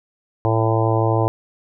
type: harmonic tone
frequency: 112.1 Hz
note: A2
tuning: 33 cents sharp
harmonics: 1 / 3 / 4 / 5 / 6 / 7 / 8 / 9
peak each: -18 / -23 / -24 / -25 / -26 / -26 / -27 / -28 dBFS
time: 0.45-1.28 s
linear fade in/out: 0 ms
effects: none